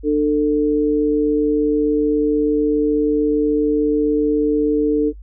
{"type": "tone pair together", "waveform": "sine", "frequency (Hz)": [299.1, 445.9], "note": ["D4", "A4"], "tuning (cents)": [32, 23], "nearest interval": "perfect fifth", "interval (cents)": 691, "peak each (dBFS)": -16, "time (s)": [0.03, 5.13], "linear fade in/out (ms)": 50, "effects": ["noise-tail reverb RT60 0.1 s tail -21 dB re dry", "added 50 Hz sine -34 dBFS peak until 5.22 s"]}